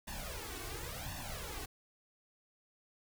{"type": "noise with flanger", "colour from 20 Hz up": "pink", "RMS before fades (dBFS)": -43, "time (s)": [0.07, 1.66], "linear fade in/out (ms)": 10, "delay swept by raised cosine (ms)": [1.1, 2.7], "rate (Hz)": 0.93, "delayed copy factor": 0.85, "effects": []}